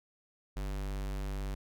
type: tone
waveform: square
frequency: 49 Hz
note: G1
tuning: in tune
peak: -35 dBFS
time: 0.56-1.55 s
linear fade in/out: 10 ms
effects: none